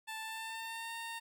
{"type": "tone with pitch glide", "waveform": "15% pulse", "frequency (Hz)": [881, 917.4], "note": ["A5", "A#5"], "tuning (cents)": [2, -28], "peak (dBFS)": -34, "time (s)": [0.07, 1.2], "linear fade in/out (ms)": 20, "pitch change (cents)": 70, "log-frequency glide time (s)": [0.19, 0.93], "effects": []}